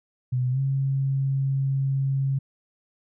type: tone with pitch glide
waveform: sine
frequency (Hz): 126.1 to 135.93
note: B2 to C#3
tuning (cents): +36 to -34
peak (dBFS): -21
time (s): 0.32-2.39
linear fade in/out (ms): 10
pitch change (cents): +130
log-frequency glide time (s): 0.51-0.59
effects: none